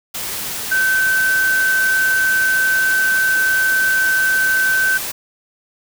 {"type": "tone in noise", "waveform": "sine", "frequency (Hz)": 1538, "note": "G6", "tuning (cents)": -33, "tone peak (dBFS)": -13, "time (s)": [0.71, 4.98], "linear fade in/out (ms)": 10, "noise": "white", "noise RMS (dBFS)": -25, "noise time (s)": [0.14, 5.12], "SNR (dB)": 9, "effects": []}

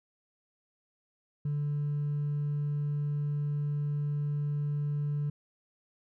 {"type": "tone with hard clipping", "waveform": "triangle", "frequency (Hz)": 146.2, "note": "D3", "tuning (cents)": -7, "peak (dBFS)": -28, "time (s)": [1.45, 5.3], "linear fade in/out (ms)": 5, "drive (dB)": 2, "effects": []}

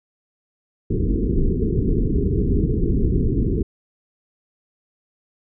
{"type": "low-pass noise", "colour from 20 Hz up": "pink", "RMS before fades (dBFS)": -19, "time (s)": [0.9, 3.63], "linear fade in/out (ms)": 10, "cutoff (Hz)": 440, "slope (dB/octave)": 96, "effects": []}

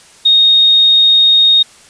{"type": "tone", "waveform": "sine", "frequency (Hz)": 3717, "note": "A#7", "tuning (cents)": -6, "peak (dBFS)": -5, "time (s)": [0.25, 1.63], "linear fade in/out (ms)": 10, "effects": ["white hiss -42 dBFS RMS until 1.89 s", "resampled to 22050 Hz"]}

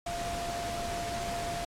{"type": "tone in noise", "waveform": "sine", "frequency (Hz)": 691, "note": "F5", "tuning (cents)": -19, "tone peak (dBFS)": -34, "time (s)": [0.06, 1.65], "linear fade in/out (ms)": 5, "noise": "pink", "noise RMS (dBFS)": -38, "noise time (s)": [0.06, 1.65], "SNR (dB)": 1, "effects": ["low-pass 9000 Hz 12 dB/octave", "AAC 64 kbps"]}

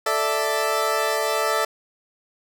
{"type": "chord", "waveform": "20% pulse", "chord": "A suspended fourth", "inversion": "none", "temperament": "equal", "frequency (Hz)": [440, 587.3, 659.3], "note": ["A4", "D5", "E5"], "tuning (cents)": [0, 0, 0], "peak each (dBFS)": -20, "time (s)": [0.06, 1.65], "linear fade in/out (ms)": 5, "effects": []}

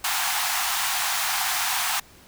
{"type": "high-pass noise", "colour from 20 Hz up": "pink", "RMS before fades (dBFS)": -25, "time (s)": [0.04, 2], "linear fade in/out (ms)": 5, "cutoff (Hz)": 710, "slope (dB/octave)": 96, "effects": ["pink hiss -51 dBFS RMS until 2.27 s"]}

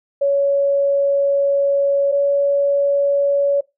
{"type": "tone pair in turn", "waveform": "sine", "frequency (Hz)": [560, 563.9], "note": ["C#5", "C#5"], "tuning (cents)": [18, 30], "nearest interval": "unison", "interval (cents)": 12, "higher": "second", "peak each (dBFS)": -13, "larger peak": "neither", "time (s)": [[0.21, 2.12], [2.12, 3.61]], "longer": "first", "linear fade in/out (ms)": 10, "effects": ["noise-tail reverb RT60 0.2 s tail -21 dB re dry"]}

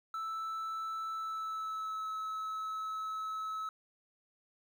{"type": "tone with pitch glide", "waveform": "triangle", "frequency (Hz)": [1318.5, 1295.1], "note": ["E6", "E6"], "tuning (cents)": [0, -31], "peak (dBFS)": -34, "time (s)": [0.14, 3.69], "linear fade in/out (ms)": 2, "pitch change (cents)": -31, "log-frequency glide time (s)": [1.13, 2.09], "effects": ["11-bit"]}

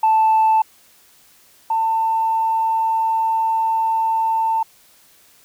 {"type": "tone pair in turn", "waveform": "sine", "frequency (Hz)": [880, 894.9], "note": ["A5", "A5"], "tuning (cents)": [0, 29], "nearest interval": "unison", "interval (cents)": 29, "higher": "second", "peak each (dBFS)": [-10, -15], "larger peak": "first", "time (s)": [[0.03, 0.62], [1.7, 4.63]], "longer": "second", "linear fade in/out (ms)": 5, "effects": ["tanh soft clip ceiling -9 dBFS", "white hiss -52 dBFS RMS until 5.44 s"]}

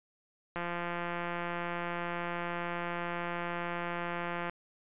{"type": "click train", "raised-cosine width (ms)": 0.5, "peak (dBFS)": -21, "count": 682, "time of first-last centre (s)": [0.56, 4.496], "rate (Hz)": 173, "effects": ["resampled to 8000 Hz"]}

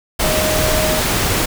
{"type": "tone in noise", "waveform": "sine", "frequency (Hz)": 622.3, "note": "D#5", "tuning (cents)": 0, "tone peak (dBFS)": -19, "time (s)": [0.23, 1], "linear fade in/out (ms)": 10, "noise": "pink", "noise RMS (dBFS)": -17, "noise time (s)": [0.19, 1.46], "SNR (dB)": -5, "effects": []}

